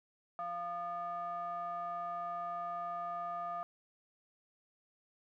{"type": "ring-modulated tone", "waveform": "triangle", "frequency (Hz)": 261.6, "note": "C4", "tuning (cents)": 0, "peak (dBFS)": -32, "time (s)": [0.39, 3.63], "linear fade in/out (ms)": 0, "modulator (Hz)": 956, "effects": []}